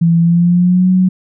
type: tone with pitch glide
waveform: sine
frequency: 167.6 to 184.89 Hz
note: E3 to F#3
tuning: +29 to -1 cents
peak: -7 dBFS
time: 0.01-1.09 s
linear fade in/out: 10 ms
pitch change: +170 cents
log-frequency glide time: 0.2-0.89 s
effects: none